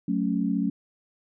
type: chord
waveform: sine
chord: F# minor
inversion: none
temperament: equal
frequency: 185 / 220 / 277.2 Hz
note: F#3 / A3 / C#4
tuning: 0 / 0 / 0 cents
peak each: -27 dBFS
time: 0.08-0.7 s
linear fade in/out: 5 ms
effects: none